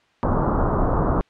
pink low-pass noise, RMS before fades -20 dBFS, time 0.23-1.21 s, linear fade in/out 0 ms, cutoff 1300 Hz, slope 48 dB/octave, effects white hiss -60 dBFS RMS until 1.29 s + low-pass 3000 Hz 12 dB/octave

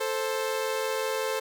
sawtooth tone pair together, 440 / 525.3 Hz, A4 / C5, 0 / +7 cents, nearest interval minor third, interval 307 cents, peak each -26 dBFS, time 0-1.4 s, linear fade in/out 10 ms, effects none

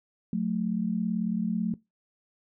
sine tone pair together, 182.58 / 220.8 Hz, F#3 / A3, -23 / +6 cents, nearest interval minor third, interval 329 cents, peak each -28 dBFS, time 0.33-1.74 s, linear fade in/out 2 ms, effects noise-tail reverb RT60 0.2 s tail -21 dB re dry

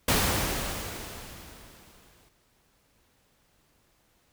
pink noise with exponential decay, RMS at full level -22 dBFS, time 0.08-2.29 s, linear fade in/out 5 ms, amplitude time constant 480 ms, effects pink hiss -67 dBFS RMS until 4.32 s

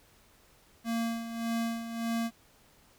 square tone with tremolo, 230 Hz, A#3, 23 cents flat, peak -29 dBFS, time 0.84-2.31 s, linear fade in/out 50 ms, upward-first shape sine, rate 1.7 Hz, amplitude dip 65%, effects pink hiss -62 dBFS RMS until 2.98 s

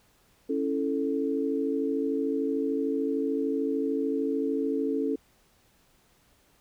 sine chord, A major, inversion first, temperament equal with one note detuned, 276.2 / 329.6 / 440 Hz, C#4 / E4 / A4, -6 / 0 / 0 cents, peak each -28 / -33 / -29 dBFS, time 0.49-5.16 s, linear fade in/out 10 ms, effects pink hiss -64 dBFS RMS until 6.6 s

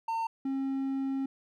triangle tone pair in turn, 907 / 269.7 Hz, A#5 / C#4, -48 / -47 cents, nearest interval octave + major sixth, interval 2099 cents, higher first, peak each -27 dBFS, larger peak neither, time 0.08-0.27 / 0.45-1.26 s, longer second, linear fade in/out 5 ms, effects none

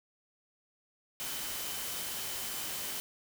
sine tone in noise, 3050 Hz, G7, 48 cents flat, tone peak -48 dBFS, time 1.2-3 s, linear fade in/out 0 ms, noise white, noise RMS -38 dBFS, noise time 1.2-3 s, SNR -13 dB, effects none

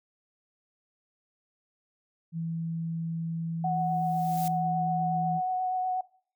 sine tone with pitch glide, 164.81 to 165.76 Hz, E3 to E3, 0 to +10 cents, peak -30 dBFS, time 2.32-5.41 s, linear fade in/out 50 ms, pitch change +10 cents, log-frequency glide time 3.24-4.38 s
sine tone with vibrato, 740 Hz, F#5, in tune, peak -26 dBFS, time 3.64-6.01 s, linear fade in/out 5 ms, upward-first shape sine, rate 8.2 Hz, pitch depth 13 cents each way
blue noise with exponential growth, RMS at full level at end -37 dBFS, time 3.74-4.48 s, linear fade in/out 2 ms, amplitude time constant 160 ms
effects noise-tail reverb RT60 0.5 s tail -20 dB re dry

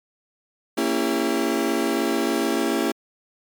35% pulse chord, A# diminished seventh, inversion none, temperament just, 233.1 / 279.7 / 335.6 / 402.8 Hz, A#3 / C#4 / E4 / G4, 0 / +16 / +31 / +47 cents, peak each -25 / -24 / -23 / -25 dBFS, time 0.77-2.92 s, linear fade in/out 10 ms, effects MP3 96 kbps

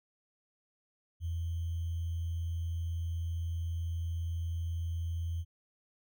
sine tone with sample-and-hold, 83.9 Hz, E2, 31 cents sharp, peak -32 dBFS, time 1.2-5.45 s, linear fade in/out 50 ms, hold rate 3150 Hz, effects none

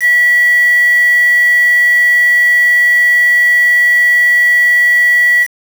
sine tone with quantisation, 1947 Hz, B6, 25 cents flat, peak -6 dBFS, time 0-5.47 s, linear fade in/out 50 ms, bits 4, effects none

